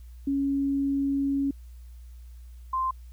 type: tone pair in turn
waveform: sine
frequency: 277.2 / 1043.6 Hz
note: C#4 / C6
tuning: 0 / -5 cents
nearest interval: octave + major seventh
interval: 2295 cents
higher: second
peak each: -23 / -24 dBFS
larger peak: first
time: 0.27-1.51 / 2.73-2.91 s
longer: first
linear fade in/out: 5 ms
effects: added 60 Hz sine -42 dBFS peak until 3.12 s + white hiss -65 dBFS RMS until 3.12 s